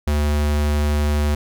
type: tone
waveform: square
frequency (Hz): 74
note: D2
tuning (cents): +14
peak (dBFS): -17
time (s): 0.07-1.35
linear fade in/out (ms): 5
effects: none